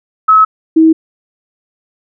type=tone pair in turn; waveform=sine; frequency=1289 / 320.9 Hz; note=E6 / E4; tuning=-39 / -46 cents; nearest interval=2 octaves; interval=2407 cents; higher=first; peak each=-3 dBFS; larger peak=neither; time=0.28-0.45 / 0.76-0.93 s; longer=neither; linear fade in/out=10 ms; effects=none